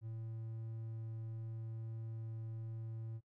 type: tone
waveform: triangle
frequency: 112.4 Hz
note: A2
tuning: 37 cents sharp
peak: -40 dBFS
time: 0.01-3.21 s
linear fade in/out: 50 ms
effects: noise-tail reverb RT60 0.1 s tail -24 dB re dry